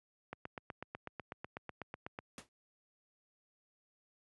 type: click train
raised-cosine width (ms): 0.5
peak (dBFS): -27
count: 16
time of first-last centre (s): 0.33-2.189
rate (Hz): 8.07
type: noise with exponential decay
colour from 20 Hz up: pink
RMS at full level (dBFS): -44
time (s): 2.38-2.49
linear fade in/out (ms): 1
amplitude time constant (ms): 22
effects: high-pass 80 Hz 12 dB/octave + resampled to 24000 Hz